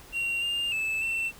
triangle tone with pitch steps, 2752 / 2804 / 2622 / 2687 Hz, F7 / F7 / E7 / E7, -26 / +6 / -10 / +33 cents, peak -25 dBFS, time 0.12-1.32 s, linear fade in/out 50 ms, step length 300 ms, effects added 50 Hz sine -57 dBFS peak until 1.39 s + pink hiss -50 dBFS RMS until 1.39 s

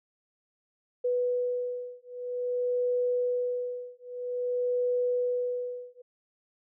sine beating tone pair, 492.9 / 493.41 Hz, B4 / B4, -3 / -2 cents, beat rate 0.51 Hz, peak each -30 dBFS, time 1.04-6.02 s, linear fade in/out 10 ms, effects none

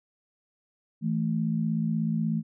sine tone pair together, 163.53 / 220 Hz, E3 / A3, -14 / 0 cents, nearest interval perfect fourth, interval 514 cents, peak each -27 dBFS, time 1.01-2.43 s, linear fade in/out 50 ms, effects none

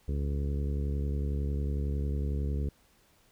harmonic tone, 71 Hz, C#2, 42 cents sharp, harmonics 1 / 2 / 3 / 4 / 5 / 6 / 7, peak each -29 / -36 / -41 / -44 / -47 / -44 / -50 dBFS, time 0.08-2.69 s, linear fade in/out 5 ms, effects pink hiss -65 dBFS RMS until 3.31 s

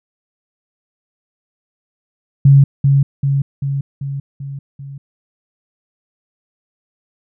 sine tone with echo, 138.7 Hz, C#3, 1 cent sharp, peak -4 dBFS, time 2.45-2.64 s, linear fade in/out 5 ms, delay 390 ms, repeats 6, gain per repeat -4 dB, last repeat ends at 4.98 s, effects none

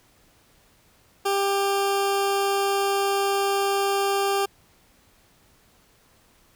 20% pulse tone, 396.3 Hz, G4, 19 cents sharp, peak -16 dBFS, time 1.25-4.46 s, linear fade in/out 10 ms, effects pink hiss -59 dBFS RMS until 6.55 s

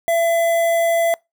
square tone with notch filter, 672 Hz, E5, 33 cents sharp, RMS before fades -17 dBFS, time 0.08-1.14 s, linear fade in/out 0 ms, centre 4500 Hz, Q 0.81, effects noise-tail reverb RT60 0.2 s tail -25 dB re dry

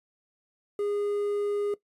triangle tone with quantisation, 410 Hz, G#4, 22 cents flat, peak -24 dBFS, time 0.79-1.74 s, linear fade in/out 2 ms, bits 9, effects noise-tail reverb RT60 0.1 s tail -17 dB re dry + resampled to 32000 Hz

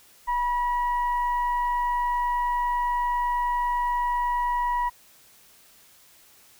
sine tone with frequency modulation, 974 Hz, B5, 24 cents flat, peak -22 dBFS, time 0.27-4.9 s, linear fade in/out 20 ms, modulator 949 Hz, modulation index 0.43, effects white hiss -55 dBFS RMS until 6.59 s

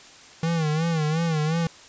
square tone with vibrato, 159.7 Hz, D#3, 45 cents sharp, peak -22 dBFS, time 0.43-1.67 s, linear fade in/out 2 ms, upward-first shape sine, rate 2.8 Hz, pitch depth 97 cents each way, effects white hiss -47 dBFS RMS until 1.88 s + resampled to 16000 Hz

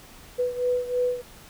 sine beating tone pair, 493.9 / 497 Hz, B4 / B4, 0 / +11 cents, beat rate 3.1 Hz, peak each -24 / -28 dBFS, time 0.38-1.22 s, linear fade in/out 20 ms, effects pink hiss -48 dBFS RMS until 1.49 s

